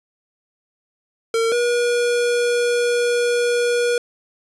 square tone pair in turn, 455.9 / 480.9 Hz, A#4 / B4, -39 / -46 cents, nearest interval minor second, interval 93 cents, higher second, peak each -17 dBFS, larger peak neither, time 1.34-1.52 / 1.52-3.98 s, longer second, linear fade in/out 2 ms, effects resampled to 24000 Hz + 9-bit

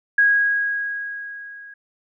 sine tone with level ramp, 1647 Hz, G#6, 15 cents flat, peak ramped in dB -11 to -38 dBFS, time 0.18-1.74 s, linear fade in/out 5 ms, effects none

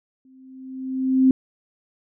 sine tone with exponential growth, 261.6 Hz, C4, in tune, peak -10 dBFS, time 0.25-1.31 s, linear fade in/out 2 ms, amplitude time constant 230 ms, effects none

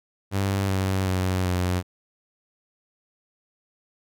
sawtooth tone with pitch steps, 98 / 95.38 / 92.82 / 90.33 Hz, G2 / G2 / F#2 / F#2, 0 / -47 / +6 / -41 cents, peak -18 dBFS, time 0.31-1.83 s, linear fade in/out 50 ms, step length 380 ms, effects none

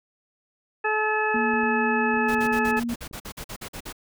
harmonic tone, 430 Hz, A4, 40 cents flat, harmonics 1 / 2 / 3 / 4 / 6, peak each -27 / -26 / -31 / -26 / -31 dBFS, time 0.84-2.8 s, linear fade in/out 10 ms
sine tone with pitch glide, 233.1 to 236.1 Hz, A#3 to A#3, 0 to +22 cents, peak -25 dBFS, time 1.34-2.94 s, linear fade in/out 5 ms, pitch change +22 cents, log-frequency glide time 1.77-2.28 s
clicks, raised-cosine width 3 ms, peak -32 dBFS, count 11, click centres 1.363 / 1.537 / 1.634 / 2.142 / 2.173 / 2.332 / 2.385 / 2.521 / 2.726 / 2.837 / 3.112 s
pink noise bursts, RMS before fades -36 dBFS, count 14, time 2.28-3.927 s, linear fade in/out 10 ms, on 74 ms, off 47 ms
effects none

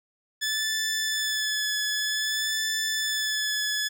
15% pulse tone with vibrato, 1732 Hz, A6, 28 cents flat, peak -19 dBFS, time 0.41-3.89 s, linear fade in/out 20 ms, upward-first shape sine, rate 0.53 Hz, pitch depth 24 cents each way, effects none

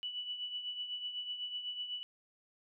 sine tone with tremolo, 2960 Hz, F#7, in tune, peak -35 dBFS, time 0.03-2.03 s, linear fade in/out 0 ms, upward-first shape triangle, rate 8 Hz, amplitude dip 65%, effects none

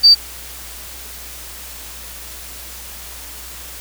sine tone, 4633 Hz, D8, 24 cents flat, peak -4 dBFS, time 0.03-0.15 s, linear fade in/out 20 ms, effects added 60 Hz sine -39 dBFS peak until 3.8 s + white hiss -34 dBFS RMS until 3.8 s

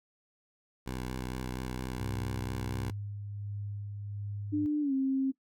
10% pulse tone with vibrato, 63.3 Hz, B1, 43 cents sharp, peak -27 dBFS, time 0.86-2.91 s, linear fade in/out 10 ms, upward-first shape square, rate 4.3 Hz, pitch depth 21 cents each way
sine tone with tremolo, 102.1 Hz, G#2, 29 cents flat, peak -35 dBFS, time 1.99-4.66 s, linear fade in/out 0 ms, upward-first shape sine, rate 1.4 Hz, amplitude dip 30%
sine tone with pitch glide, 298.4 to 267.4 Hz, D4 to C4, +28 to +38 cents, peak -26 dBFS, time 4.52-5.32 s, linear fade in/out 20 ms, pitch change -190 cents, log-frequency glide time 4.81-4.93 s
effects noise-tail reverb RT60 0.1 s tail -18 dB re dry

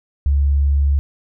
sine tone, 70.5 Hz, C#2, 30 cents sharp, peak -12 dBFS, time 0.26-0.99 s, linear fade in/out 0 ms, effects none

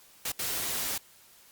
white noise bursts at uneven times, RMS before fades -32 dBFS, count 2, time 0.25-0.32 / 0.39-0.98 s, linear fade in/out 5 ms, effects white hiss -57 dBFS RMS until 1.51 s + Opus 48 kbps

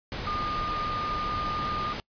sine tone in noise, 1214 Hz, D#6, 43 cents flat, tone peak -29 dBFS, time 0.27-1.93 s, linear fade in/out 0 ms, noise pink, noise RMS -34 dBFS, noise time 0.12-2 s, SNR +2 dB, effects noise-tail reverb RT60 0.1 s tail -25 dB re dry + resampled to 11025 Hz

